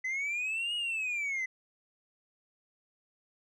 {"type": "linear two-way sweep", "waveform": "sine", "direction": "up then down", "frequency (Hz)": [2010, 2902, 2010], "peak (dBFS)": -28, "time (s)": [0.04, 1.46], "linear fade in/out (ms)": 10, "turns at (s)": 0.75, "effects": ["tanh soft clip ceiling -30 dBFS"]}